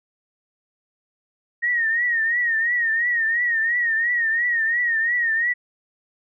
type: tone with vibrato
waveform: sine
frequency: 1864.7 Hz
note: A#6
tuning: in tune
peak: -18 dBFS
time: 1.62-5.54 s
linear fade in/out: 20 ms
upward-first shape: triangle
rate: 2.9 Hz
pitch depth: 99 cents each way
effects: none